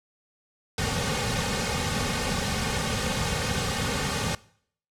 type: noise with comb filter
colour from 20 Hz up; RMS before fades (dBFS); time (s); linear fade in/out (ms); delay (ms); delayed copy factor
pink; -27; 0.78-4.35; 2; 3; -0.85
effects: noise-tail reverb RT60 0.6 s tail -21 dB re dry + low-pass 8000 Hz 12 dB/octave